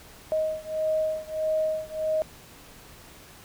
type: beating tone pair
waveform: sine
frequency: 626 / 627.6 Hz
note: D#5 / D#5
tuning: +10 / +15 cents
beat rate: 1.6 Hz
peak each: -27 / -28 dBFS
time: 0.32-2.22 s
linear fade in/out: 0 ms
effects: pink hiss -49 dBFS RMS until 3.44 s